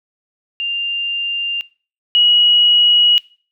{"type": "tone pair in turn", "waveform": "sine", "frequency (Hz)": [2794, 2908], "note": ["F7", "F#7"], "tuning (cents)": [0, -31], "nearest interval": "minor second", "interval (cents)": 69, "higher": "second", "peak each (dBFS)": [-18, -9], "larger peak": "second", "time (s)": [[0.6, 1.61], [2.15, 3.18]], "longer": "second", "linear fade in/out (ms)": 0, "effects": ["noise-tail reverb RT60 0.4 s tail -21 dB re dry"]}